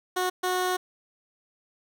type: tone bursts at uneven times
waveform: 15% pulse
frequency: 366.1 Hz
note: F#4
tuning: 18 cents flat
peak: -18 dBFS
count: 2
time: 0.16-0.3 / 0.43-0.77 s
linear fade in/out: 10 ms
effects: none